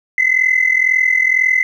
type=tone pair together; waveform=sine; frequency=2019 / 2061 Hz; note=B6 / C7; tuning=+38 / -27 cents; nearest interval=unison; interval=35 cents; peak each=-13 dBFS; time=0.18-1.63 s; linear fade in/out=2 ms; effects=tanh soft clip ceiling -4 dBFS + 8-bit